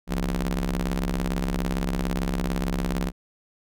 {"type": "ring-modulated tone", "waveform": "sawtooth", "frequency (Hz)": 66.8, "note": "C2", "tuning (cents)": 36, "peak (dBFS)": -17, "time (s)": [0.07, 3.12], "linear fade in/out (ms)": 50, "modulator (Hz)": 109, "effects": []}